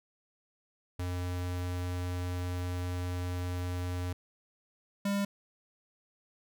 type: tone pair in turn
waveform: square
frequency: 89.5 / 200.5 Hz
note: F2 / G3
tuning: +43 / +39 cents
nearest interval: octave + major second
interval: 1396 cents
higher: second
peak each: -33 / -29 dBFS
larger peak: second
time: 0.99-4.13 / 5.05-5.25 s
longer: first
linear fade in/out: 5 ms
effects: none